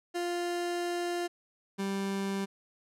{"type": "tone pair in turn", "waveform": "30% pulse", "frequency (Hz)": [349.3, 196.04], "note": ["F4", "G3"], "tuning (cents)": [0, 0], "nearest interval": "minor seventh", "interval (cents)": 1000, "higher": "first", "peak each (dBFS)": -28, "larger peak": "neither", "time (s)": [[0.14, 1.28], [1.78, 2.46]], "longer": "first", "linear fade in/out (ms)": 20, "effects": ["low-pass 11000 Hz 12 dB/octave"]}